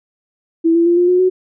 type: tone with pitch steps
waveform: sine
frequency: 329.6 / 337.3 / 345.2 / 353.3 / 361.5 / 370 Hz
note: E4 / E4 / F4 / F4 / F#4 / F#4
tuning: 0 / +40 / -20 / +20 / -40 / 0 cents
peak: -9 dBFS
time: 0.64-1.3 s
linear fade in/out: 20 ms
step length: 110 ms
effects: none